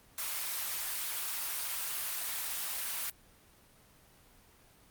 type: high-pass noise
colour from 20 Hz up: white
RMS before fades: -36 dBFS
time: 0.18-3.1 s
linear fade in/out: 2 ms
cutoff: 830 Hz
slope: 12 dB/octave
effects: pink hiss -61 dBFS RMS until 4.9 s + Opus 24 kbps